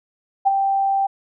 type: tone with ADSR envelope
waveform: sine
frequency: 784 Hz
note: G5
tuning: in tune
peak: -10 dBFS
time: 0.45-1.07 s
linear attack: 22 ms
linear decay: 21 ms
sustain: -6 dB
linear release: 10 ms
effects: none